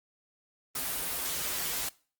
white noise with comb filter, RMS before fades -33 dBFS, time 0.75-1.89 s, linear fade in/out 5 ms, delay 9.3 ms, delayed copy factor -1, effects noise-tail reverb RT60 0.4 s tail -22 dB re dry + Opus 32 kbps

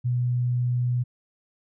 sine tone, 123.1 Hz, B2, 5 cents flat, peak -21 dBFS, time 0.04-1.04 s, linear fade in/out 20 ms, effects none

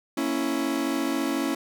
40% pulse chord, A# diminished, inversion none, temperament equal with one note detuned, 233.1 / 277.2 / 331.5 Hz, A#3 / C#4 / E4, 0 / 0 / +10 cents, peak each -32 / -26 / -28 dBFS, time 0.17-1.55 s, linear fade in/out 5 ms, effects none

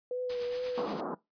sine tone with vibrato, 493.9 Hz, B4, in tune, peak -31 dBFS, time 0.11-0.86 s, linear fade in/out 2 ms, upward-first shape triangle, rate 2.3 Hz, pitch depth 33 cents each way
white noise with tremolo, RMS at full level -41 dBFS, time 0.29-1.01 s, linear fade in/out 10 ms, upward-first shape sine, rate 8.6 Hz, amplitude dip 50%
pink band-pass noise, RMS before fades -36 dBFS, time 0.77-1.15 s, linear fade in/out 10 ms, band 180 to 1300 Hz, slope 48 dB/octave
effects noise-tail reverb RT60 0.2 s tail -21 dB re dry + resampled to 11025 Hz

